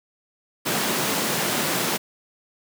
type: high-pass noise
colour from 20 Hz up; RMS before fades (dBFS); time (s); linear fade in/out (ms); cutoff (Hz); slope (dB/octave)
pink; -24; 0.65-1.98; 20; 160; 24
effects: none